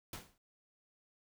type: noise with exponential decay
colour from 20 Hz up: pink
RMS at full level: -41 dBFS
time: 0.13-0.38 s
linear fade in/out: 2 ms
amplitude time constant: 53 ms
effects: none